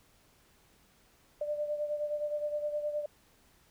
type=beating tone pair; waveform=sine; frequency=593 / 602.6 Hz; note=D5 / D5; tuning=+17 / +44 cents; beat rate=9.6 Hz; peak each=-32 / -39 dBFS; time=1.41-3.06 s; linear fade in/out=5 ms; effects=pink hiss -65 dBFS RMS until 3.7 s